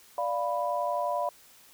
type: chord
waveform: sine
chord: B diminished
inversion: first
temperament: equal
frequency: 587.3 / 698.5 / 987.8 Hz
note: D5 / F5 / B5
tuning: 0 / 0 / 0 cents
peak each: -31 dBFS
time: 0.18-1.29 s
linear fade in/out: 2 ms
effects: white hiss -56 dBFS RMS until 1.73 s